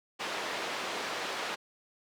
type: band-pass noise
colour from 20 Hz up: pink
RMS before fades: -36 dBFS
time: 0.19-1.56 s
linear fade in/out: 20 ms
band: 470 to 4300 Hz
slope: 12 dB/octave
effects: none